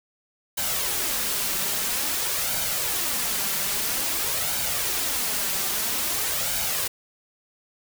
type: noise with flanger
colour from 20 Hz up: white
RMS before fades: -26 dBFS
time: 0.57-6.88 s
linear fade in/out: 10 ms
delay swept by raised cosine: 1.3 to 5.2 ms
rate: 0.5 Hz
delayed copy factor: +0.5
effects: none